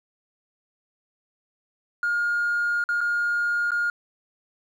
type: tone with dropouts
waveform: triangle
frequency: 1421 Hz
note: F6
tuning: 30 cents sharp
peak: -18 dBFS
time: 2.03-3.9 s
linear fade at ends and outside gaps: 2 ms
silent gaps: 2.84-2.889 / 3.007-3.012 / 3.707-3.717 s
effects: tanh soft clip ceiling -18 dBFS